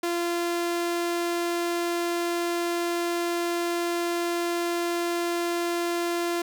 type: tone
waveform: sawtooth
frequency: 344.3 Hz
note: F4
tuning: 25 cents flat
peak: -21 dBFS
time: 0.03-6.42 s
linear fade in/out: 5 ms
effects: none